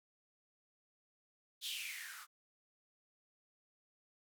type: noise with band-pass filter sweep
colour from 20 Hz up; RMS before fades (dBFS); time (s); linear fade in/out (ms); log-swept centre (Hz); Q
violet; -45; 1.61-2.27; 50; 3600 to 1200; 7.9
effects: none